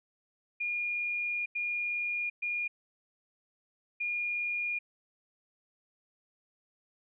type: tone bursts at uneven times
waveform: sine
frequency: 2426 Hz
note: D#7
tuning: 44 cents flat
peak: -30 dBFS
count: 4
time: 0.6-1.46 / 1.55-2.3 / 2.42-2.68 / 4-4.79 s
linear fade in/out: 10 ms
effects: none